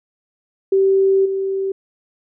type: tone with level steps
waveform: sine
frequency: 387.2 Hz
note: G4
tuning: 21 cents flat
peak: -11 / -18 dBFS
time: 0.72-1.72 s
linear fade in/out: 5 ms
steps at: 1.25 s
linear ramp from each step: 10 ms
effects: none